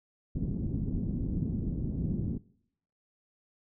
white low-pass noise, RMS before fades -32 dBFS, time 0.35-2.38 s, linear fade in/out 10 ms, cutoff 240 Hz, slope 24 dB/octave, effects noise-tail reverb RT60 0.7 s tail -22 dB re dry

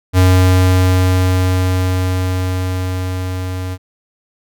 square tone with level ramp, 92.2 Hz, F#2, 6 cents flat, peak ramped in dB -7 to -21 dBFS, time 0.13-3.78 s, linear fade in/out 50 ms, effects none

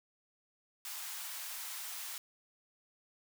white high-pass noise, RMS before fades -43 dBFS, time 0.85-2.18 s, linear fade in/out 2 ms, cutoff 790 Hz, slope 24 dB/octave, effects none

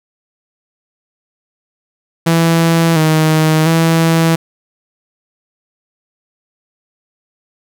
sawtooth tone with pitch steps, 165.7 / 157.1 / 164 Hz, E3 / D#3 / E3, +9 / +17 / -9 cents, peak -5 dBFS, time 2.26-4.36 s, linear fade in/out 10 ms, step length 700 ms, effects none

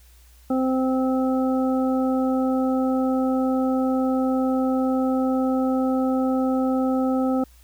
harmonic tone, 260.3 Hz, C4, 9 cents flat, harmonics 1 / 2 / 3 / 5, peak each -20 / -26 / -30 / -34 dBFS, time 0.5-7.44 s, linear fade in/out 5 ms, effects added 60 Hz sine -49 dBFS peak until 7.63 s + white hiss -57 dBFS RMS until 7.63 s

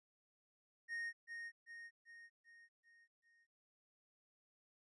triangle tone with echo, 1856 Hz, A#6, 8 cents flat, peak -39 dBFS, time 0.88-1.13 s, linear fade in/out 50 ms, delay 390 ms, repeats 6, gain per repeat -5 dB, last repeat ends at 3.47 s, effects resampled to 24000 Hz

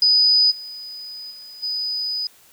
sine tone with level steps, 4978 Hz, D#8, in tune, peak -12 / -32 / -37 / -22 dBFS, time 0.02-2.27 s, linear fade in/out 2 ms, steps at 0.5 / 1.3 / 1.62 s, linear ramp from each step 20 ms, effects white hiss -52 dBFS RMS until 2.52 s

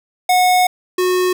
square tone pair in turn, 730 / 365 Hz, F#5 / F#4, -24 / -24 cents, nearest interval octave, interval 1200 cents, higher first, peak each -11 / -14 dBFS, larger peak first, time 0.29-0.67 / 0.98-1.33 s, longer first, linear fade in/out 5 ms, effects none

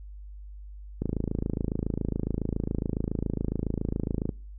click train, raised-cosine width 3 ms, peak -15 dBFS, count 90, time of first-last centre 1.02-4.292 s, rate 27.2 Hz, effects noise-tail reverb RT60 0.4 s tail -26 dB re dry + added 50 Hz sine -40 dBFS peak until 4.58 s

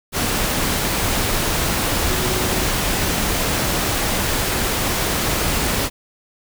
sine tone in noise, 370 Hz, F#4, in tune, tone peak -28 dBFS, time 2.07-2.69 s, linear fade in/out 50 ms, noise pink, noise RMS -20 dBFS, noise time 0.12-5.9 s, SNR -11 dB, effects none

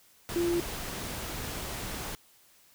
sine tone in noise, 344.3 Hz, F4, 25 cents flat, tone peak -25 dBFS, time 0.36-0.6 s, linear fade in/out 0 ms, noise pink, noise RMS -37 dBFS, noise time 0.29-2.15 s, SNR +9 dB, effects white hiss -61 dBFS RMS until 2.74 s

